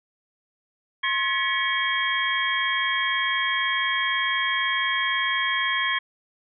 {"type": "tone cluster", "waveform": "sine", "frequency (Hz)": [1068, 1701, 1925, 2231, 3247], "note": ["C6", "G#6", "B6", "C#7", "G#7"], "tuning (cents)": [35, 41, -45, 11, -40], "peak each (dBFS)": -28, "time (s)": [1.03, 5.99], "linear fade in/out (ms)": 10, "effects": []}